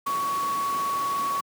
sine tone in noise, 1119 Hz, C#6, 16 cents sharp, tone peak -24 dBFS, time 0.06-1.41 s, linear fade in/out 10 ms, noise pink, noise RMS -36 dBFS, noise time 0.06-1.41 s, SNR +9 dB, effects high-pass 200 Hz 12 dB/octave

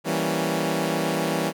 15% pulse chord, E diminished seventh, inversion none, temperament equal, 164.81 / 196 / 233.1 / 277.2 Hz, E3 / G3 / Bb3 / Db4, 0 / 0 / 0 / 0 cents, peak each -20 / -22 / -24 / -23 dBFS, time 0.04-1.53 s, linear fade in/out 50 ms, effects none

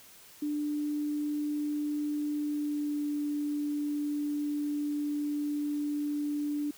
sine tone with pitch glide, 296.2 to 293.6 Hz, D4 to D4, +15 to 0 cents, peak -29 dBFS, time 0.42-6.71 s, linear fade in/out 5 ms, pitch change -15 cents, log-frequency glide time 2.34-3.05 s, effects white hiss -54 dBFS RMS until 6.77 s

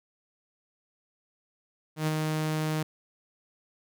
sawtooth tone with ADSR envelope, 155.56 Hz, D#3, in tune, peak -20 dBFS, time 1.96-2.83 s, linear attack 110 ms, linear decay 28 ms, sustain -3 dB, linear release 6 ms, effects none

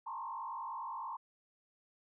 sine tone with frequency modulation, 987.8 Hz, B5, in tune, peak -39 dBFS, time 0.06-1.17 s, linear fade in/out 10 ms, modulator 49.7 Hz, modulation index 2.3, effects none

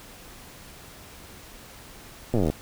slowing click train, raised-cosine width 2 ms, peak -11 dBFS, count 16, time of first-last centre 2.34-2.5 s, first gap 8 ms, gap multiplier 1.04, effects pink hiss -46 dBFS RMS until 2.61 s

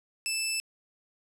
15% pulse tone, 2637 Hz, E7, in tune, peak -21 dBFS, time 0.26-0.6 s, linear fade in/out 0 ms, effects low-pass 12000 Hz 12 dB/octave

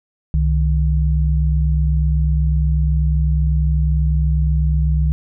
sine tone pair together, 66.08 / 154.2 Hz, C2 / D#3, +18 / -15 cents, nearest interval octave + minor third, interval 1467 cents, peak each -14 / -19 dBFS, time 0.34-5.12 s, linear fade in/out 0 ms, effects none

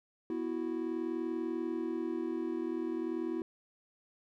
triangle chord, B suspended fourth, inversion none, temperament equal, 246.9 / 329.6 / 370 Hz, B3 / E4 / F#4, 0 / 0 / 0 cents, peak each -38 / -33 / -37 dBFS, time 0.3-3.42 s, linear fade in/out 2 ms, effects none

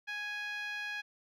10% pulse tone with band-pass filter, 830.6 Hz, G#5, in tune, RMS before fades -39 dBFS, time 0.07-1.02 s, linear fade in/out 20 ms, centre 1900 Hz, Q 2.3, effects none

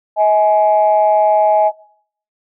sine tone pair together, 638 / 838.7 Hz, D#5 / G#5, +43 / +17 cents, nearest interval perfect fourth, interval 474 cents, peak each -11 dBFS, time 0.16-1.72 s, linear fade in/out 50 ms, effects noise-tail reverb RT60 0.6 s tail -20 dB re dry + tanh soft clip ceiling -2 dBFS

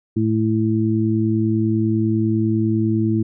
harmonic tone, 110 Hz, A2, in tune, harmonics 1 / 2 / 3, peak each -20 / -20 / -20 dBFS, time 0.16-3.23 s, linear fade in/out 10 ms, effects none

